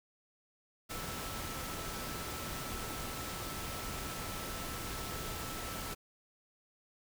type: tone in noise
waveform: sine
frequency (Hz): 1318.5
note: E6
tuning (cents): 0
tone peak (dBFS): -48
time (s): 0.89-5.95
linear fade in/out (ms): 20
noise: pink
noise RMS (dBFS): -41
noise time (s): 0.89-5.95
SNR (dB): -10
effects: none